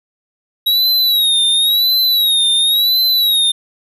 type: tone with vibrato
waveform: square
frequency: 3829 Hz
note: A#7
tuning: 46 cents sharp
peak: -11 dBFS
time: 0.66-3.52 s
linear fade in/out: 10 ms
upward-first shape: sine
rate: 0.95 Hz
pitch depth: 99 cents each way
effects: none